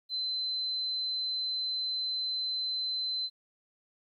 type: tone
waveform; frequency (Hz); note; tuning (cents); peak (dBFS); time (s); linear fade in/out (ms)
sine; 4060; B7; +47; -30; 0.09-3.3; 50
effects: 12-bit